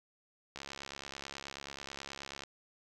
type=click train; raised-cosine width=0.2 ms; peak=-25 dBFS; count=131; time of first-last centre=0.56-2.436 s; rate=69.3 Hz; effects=none